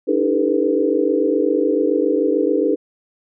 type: tone cluster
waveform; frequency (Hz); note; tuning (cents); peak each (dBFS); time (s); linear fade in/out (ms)
sine; 291.6 / 318.6 / 399 / 447.7 / 494.3; D4 / D#4 / G4 / A4 / B4; -12 / +41 / +31 / +30 / +1; -21; 0.07-2.76; 20
effects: none